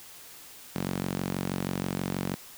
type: tone with high-pass filter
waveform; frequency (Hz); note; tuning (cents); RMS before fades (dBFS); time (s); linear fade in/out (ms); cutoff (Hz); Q
sawtooth; 46.25; F#1; 0; -32; 0.75-2.35; 10; 180; 1.8
effects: white hiss -48 dBFS RMS until 2.57 s